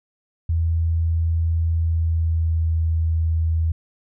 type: tone with pitch glide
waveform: sine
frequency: 82.41 to 81.28 Hz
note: E2 to E2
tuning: 0 to -24 cents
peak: -17 dBFS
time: 0.49-3.72 s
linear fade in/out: 5 ms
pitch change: -24 cents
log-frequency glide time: 1.7-2.75 s
effects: none

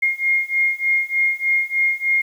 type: beating tone pair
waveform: sine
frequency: 2133 / 2136.3 Hz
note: C7 / C7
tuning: +33 / +35 cents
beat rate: 3.3 Hz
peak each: -20 / -19 dBFS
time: 0.02-2.22 s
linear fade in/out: 10 ms
effects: 8-bit

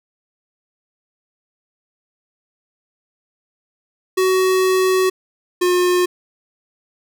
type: tone pair in turn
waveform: square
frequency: 374.3 / 358.8 Hz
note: F#4 / F4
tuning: +20 / +47 cents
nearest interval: minor second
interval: 73 cents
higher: first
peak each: -14 dBFS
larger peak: neither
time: 4.17-5.1 / 5.61-6.06 s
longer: first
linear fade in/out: 10 ms
effects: none

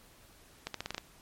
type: accelerating click train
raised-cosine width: 0.2 ms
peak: -18 dBFS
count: 7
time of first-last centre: 0.67-0.98 s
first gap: 73 ms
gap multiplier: 0.86
effects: pink hiss -59 dBFS RMS until 1.21 s + MP3 64 kbps

